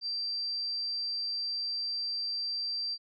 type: tone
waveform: sine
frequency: 4699 Hz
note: D8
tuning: in tune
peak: -31 dBFS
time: 0.01-2.98 s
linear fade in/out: 50 ms
effects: none